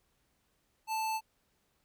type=tone; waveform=square; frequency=880 Hz; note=A5; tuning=in tune; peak=-32 dBFS; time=0.87-1.21 s; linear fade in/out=50 ms; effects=pink hiss -75 dBFS RMS until 1.84 s